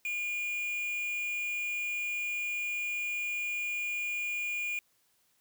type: tone with quantisation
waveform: triangle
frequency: 2425 Hz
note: D#7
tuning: 45 cents flat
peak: -30 dBFS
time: 0.05-4.79 s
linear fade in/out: 2 ms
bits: 7
effects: white hiss -71 dBFS RMS until 5.4 s